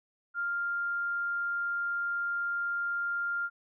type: tone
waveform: sine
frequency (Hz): 1398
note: F6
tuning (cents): +1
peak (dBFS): -29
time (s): 0.34-3.5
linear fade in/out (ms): 50
effects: none

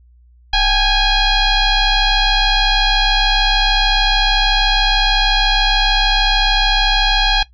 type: tone with frequency modulation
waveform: sine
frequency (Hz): 1661.2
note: G#6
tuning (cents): 0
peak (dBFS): -11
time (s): 0.53-7.43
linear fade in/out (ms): 5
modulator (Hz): 814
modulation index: 3.2
effects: noise-tail reverb RT60 0.1 s tail -17 dB re dry + added 60 Hz sine -45 dBFS peak until 7.53 s

